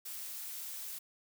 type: noise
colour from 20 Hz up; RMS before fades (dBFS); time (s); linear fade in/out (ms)
blue; -43; 0.05-0.99; 10
effects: none